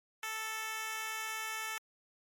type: tone with high-pass filter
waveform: 10% pulse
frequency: 440 Hz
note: A4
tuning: in tune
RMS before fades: -39 dBFS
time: 0.23-1.78 s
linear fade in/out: 2 ms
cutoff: 1100 Hz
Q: 0.68
effects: MP3 64 kbps